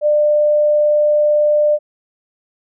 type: tone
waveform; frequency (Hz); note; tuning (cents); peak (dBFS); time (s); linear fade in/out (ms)
sine; 597; D5; +28; -10; 0.01-1.79; 50
effects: none